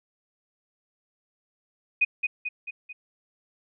sine tone with echo, 2489 Hz, D#7, in tune, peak -17 dBFS, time 2.01-2.05 s, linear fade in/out 10 ms, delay 220 ms, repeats 4, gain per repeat -5 dB, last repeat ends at 2.93 s, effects none

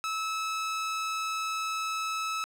sawtooth tone, 1300 Hz, E6, 24 cents flat, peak -26 dBFS, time 0.04-2.44 s, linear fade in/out 0 ms, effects low-pass 9000 Hz 12 dB/octave + 9-bit

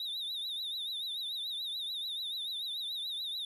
triangle tone with vibrato, 3729 Hz, A#7, in tune, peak -34 dBFS, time 0-3.45 s, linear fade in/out 2 ms, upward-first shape triangle, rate 6.9 Hz, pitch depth 130 cents each way, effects 11-bit

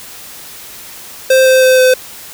square tone with pitch steps, 523.3 / 519.4 / 515.5 / 511.6 Hz, C5 / C5 / C5 / C5, 0 / -13 / -26 / -39 cents, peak -6 dBFS, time 1.3-1.94 s, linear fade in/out 5 ms, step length 160 ms, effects white hiss -32 dBFS RMS until 2.33 s

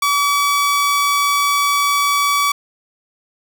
sawtooth tone, 1143 Hz, D6, 47 cents flat, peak -10 dBFS, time 0.02-2.52 s, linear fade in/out 5 ms, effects none

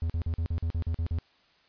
triangle tone bursts, 82.3 Hz, E2, 2 cents flat, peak -24 dBFS, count 10, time 0.02-1.186 s, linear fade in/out 0 ms, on 77 ms, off 44 ms, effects white hiss -63 dBFS RMS until 1.68 s + resampled to 11025 Hz

